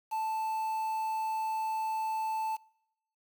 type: tone with quantisation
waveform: triangle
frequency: 880 Hz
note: A5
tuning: in tune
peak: -28 dBFS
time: 0.11-2.57 s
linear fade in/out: 20 ms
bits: 8
effects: noise-tail reverb RT60 0.8 s tail -25 dB re dry